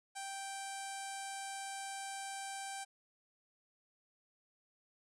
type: tone with low-pass filter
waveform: sawtooth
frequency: 783 Hz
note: G5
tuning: 2 cents flat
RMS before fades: -44 dBFS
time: 0.15-2.85 s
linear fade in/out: 20 ms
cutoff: 8800 Hz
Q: 4
effects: none